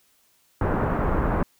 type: low-pass noise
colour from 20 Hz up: pink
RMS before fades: -23 dBFS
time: 0.61-1.43 s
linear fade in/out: 2 ms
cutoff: 1400 Hz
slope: 24 dB/octave
effects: white hiss -63 dBFS RMS until 1.59 s